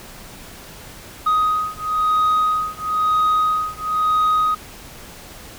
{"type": "beating tone pair", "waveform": "sine", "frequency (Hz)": [1252, 1253], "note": ["D#6", "D#6"], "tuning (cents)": [10, 12], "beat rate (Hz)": 1, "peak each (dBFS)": -17, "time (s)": [1.26, 4.55], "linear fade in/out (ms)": 10, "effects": ["tanh soft clip ceiling -13 dBFS", "pink hiss -39 dBFS RMS until 5.58 s"]}